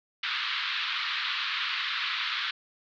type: band-pass noise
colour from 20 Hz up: white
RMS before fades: -31 dBFS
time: 0.23-2.51 s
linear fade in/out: 5 ms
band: 1100 to 4100 Hz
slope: 48 dB/octave
effects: none